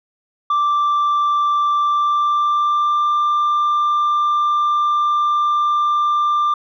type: tone with pitch glide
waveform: sine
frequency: 1174.7 to 1188.3 Hz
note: D6 to D6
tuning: 0 to +20 cents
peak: -11 dBFS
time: 0.5-6.54 s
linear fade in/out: 5 ms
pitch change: +20 cents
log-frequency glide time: 1.78-3.13 s
effects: tanh soft clip ceiling -13 dBFS